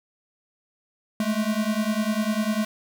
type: beating tone pair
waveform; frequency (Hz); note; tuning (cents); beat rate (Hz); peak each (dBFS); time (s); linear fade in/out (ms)
square; 210.1 / 220.1; G#3 / A3; +20 / +1; 10; -26; 1.2-2.65; 2
effects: none